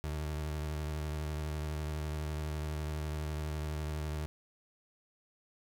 30% pulse tone with vibrato, 76 Hz, D#2, 40 cents flat, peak -32 dBFS, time 0.04-4.26 s, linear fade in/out 0 ms, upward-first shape sine, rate 12 Hz, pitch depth 39 cents each way, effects none

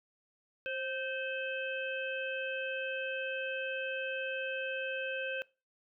harmonic tone with a mistuned harmonic, 518 Hz, C5, 17 cents flat, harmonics 1 / 3 / 5 / 6, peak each -38 / -39 / -40 / -47 dBFS, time 0.66-5.42 s, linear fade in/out 0 ms, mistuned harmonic 1, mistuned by +38 cents, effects noise-tail reverb RT60 0.3 s tail -22 dB re dry

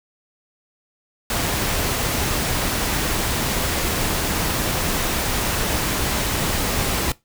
pink noise, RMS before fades -22 dBFS, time 1.3-7.12 s, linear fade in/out 2 ms, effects noise-tail reverb RT60 0.2 s tail -20 dB re dry

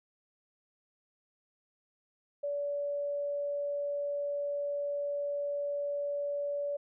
sine tone, 574 Hz, D5, 40 cents flat, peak -31 dBFS, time 2.43-6.77 s, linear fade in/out 10 ms, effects none

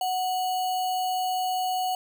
sine tone with sample-and-hold, 740 Hz, F#5, in tune, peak -24 dBFS, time 0.01-1.95 s, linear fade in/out 2 ms, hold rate 3675 Hz, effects none

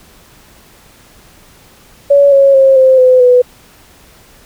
sine tone with pitch steps, 565 / 550.5 / 536.4 / 522.6 / 509.2 / 496.1 Hz, C#5 / C#5 / C5 / C5 / C5 / B4, +33 / -12 / +43 / -2 / -47 / +8 cents, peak -3 dBFS, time 2.1-3.42 s, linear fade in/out 10 ms, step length 220 ms, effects pink hiss -43 dBFS RMS until 4.45 s

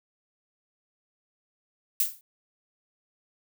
violet noise with exponential decay, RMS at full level -20 dBFS, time 2-2.21 s, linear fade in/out 1 ms, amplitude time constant 44 ms, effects none

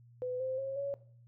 sine tone with pitch steps, 502 / 520.6 / 539.9 / 559.9 Hz, B4 / C5 / C#5 / C#5, +28 / -9 / -46 / +17 cents, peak -33 dBFS, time 0.22-0.94 s, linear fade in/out 0 ms, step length 180 ms, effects noise-tail reverb RT60 0.5 s tail -17 dB re dry + added 119 Hz sine -56 dBFS peak until 1.27 s

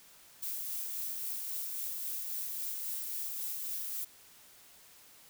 violet noise with tremolo, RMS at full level -37 dBFS, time 0.42-4.05 s, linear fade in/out 10 ms, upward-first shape sine, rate 3.7 Hz, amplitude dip 25%, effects white hiss -58 dBFS RMS until 5.29 s

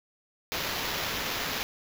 white noise with sample-and-hold, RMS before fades -32 dBFS, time 0.52-1.63 s, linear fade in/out 0 ms, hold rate 8820 Hz, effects none

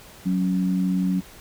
sine tone pair together, 185 / 277.2 Hz, F#3 / C#4, 0 / 0 cents, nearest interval perfect fifth, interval 700 cents, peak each -20 / -27 dBFS, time 0.25-1.21 s, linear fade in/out 20 ms, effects pink hiss -46 dBFS RMS until 1.4 s

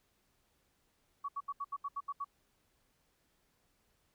sine tone bursts, 1127 Hz, C#6, 28 cents sharp, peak -35 dBFS, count 9, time 1.24-2.246 s, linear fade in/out 10 ms, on 46 ms, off 74 ms, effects pink hiss -75 dBFS RMS until 4.14 s

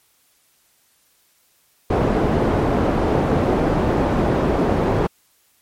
white low-pass noise, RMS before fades -18 dBFS, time 1.9-5.07 s, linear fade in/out 5 ms, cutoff 520 Hz, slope 12 dB/octave, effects white hiss -60 dBFS RMS until 5.61 s + MP3 64 kbps

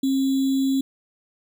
sine tone with sample-and-hold, 268.9 Hz, C4, 47 cents sharp, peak -18 dBFS, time 0.03-0.81 s, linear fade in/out 5 ms, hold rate 3675 Hz, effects none

